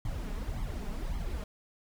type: noise with flanger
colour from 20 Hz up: brown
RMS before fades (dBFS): -35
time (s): 0.05-1.44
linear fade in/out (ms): 2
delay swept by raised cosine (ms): 0.93 to 4.93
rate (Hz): 1.8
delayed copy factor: +0.75
effects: none